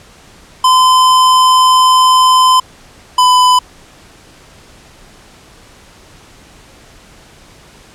square tone pair in turn, 1024 / 1003.5 Hz, C6 / B5, -38 / +27 cents, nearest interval unison, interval 35 cents, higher first, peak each -6 dBFS, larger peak neither, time 0.64-2.6 / 3.18-3.59 s, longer first, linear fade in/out 5 ms, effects pink hiss -41 dBFS RMS until 7.94 s + low-pass 9000 Hz 12 dB/octave

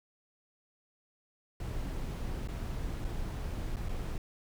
brown noise with dropouts, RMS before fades -36 dBFS, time 1.6-4.18 s, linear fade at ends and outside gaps 2 ms, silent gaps 2.475-2.485 / 3.045-3.048 / 3.76-3.767 / 3.887-3.891 s, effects none

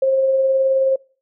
sine tone with tremolo, 533 Hz, C5, 32 cents sharp, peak -12 dBFS, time 0.02-0.96 s, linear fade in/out 5 ms, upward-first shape sine, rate 19 Hz, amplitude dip 25%, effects noise-tail reverb RT60 0.4 s tail -24 dB re dry

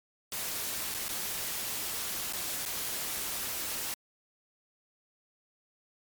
white noise with dropouts, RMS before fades -35 dBFS, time 0.32-3.94 s, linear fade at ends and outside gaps 1 ms, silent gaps 0.942-0.946 / 1.083-1.09 / 2.326-2.333 / 2.653-2.66 s, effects MP3 96 kbps

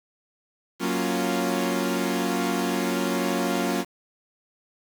sawtooth chord, Gb major seventh, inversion none, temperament equal, 185 / 233.1 / 277.2 / 349.2 Hz, Gb3 / Bb3 / Db4 / F4, 0 / 0 / 0 / 0 cents, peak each -25 dBFS, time 0.79-3.85 s, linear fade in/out 50 ms, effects 7-bit

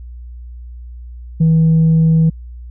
sine tone, 161.6 Hz, E3, 34 cents flat, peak -6 dBFS, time 1.4-2.3 s, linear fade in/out 10 ms, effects tanh soft clip ceiling -6 dBFS + added 60 Hz sine -29 dBFS peak until 2.7 s

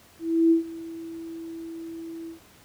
sine tone with ADSR envelope, 329.6 Hz, E4, in tune, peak -14 dBFS, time 0.19-2.4 s, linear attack 320 ms, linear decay 120 ms, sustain -20 dB, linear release 120 ms, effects pink hiss -54 dBFS RMS until 2.64 s + high-pass 60 Hz 12 dB/octave

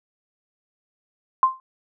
sine tone with exponential decay, 1046.5 Hz, C6, in tune, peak -9 dBFS, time 1.43-1.6 s, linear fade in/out 1 ms, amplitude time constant 35 ms, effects none

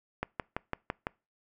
click train, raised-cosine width 0.5 ms, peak -16 dBFS, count 6, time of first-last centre 0.23-1.069 s, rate 5.96 Hz, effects noise-tail reverb RT60 0.3 s tail -25 dB re dry

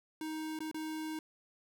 square tone with dropouts, 313.4 Hz, D#4, 13 cents sharp, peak -38 dBFS, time 0.21-1.19 s, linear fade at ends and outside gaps 2 ms, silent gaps 0.59-0.604 / 0.714-0.744 s, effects none

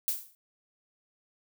violet noise with exponential decay, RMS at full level -26 dBFS, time 0.08-0.35 s, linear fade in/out 0 ms, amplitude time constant 57 ms, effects none

